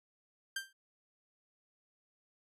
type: tone with exponential decay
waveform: sawtooth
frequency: 1576 Hz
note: G6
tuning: 9 cents sharp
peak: -29 dBFS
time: 0.56-0.73 s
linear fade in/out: 5 ms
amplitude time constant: 36 ms
effects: resampled to 32000 Hz